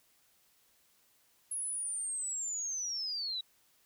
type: linear sweep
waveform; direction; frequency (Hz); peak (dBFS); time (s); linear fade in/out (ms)
sine; down; 10640 to 3836; -34; 1.51-3.41; 5
effects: white hiss -69 dBFS RMS until 3.85 s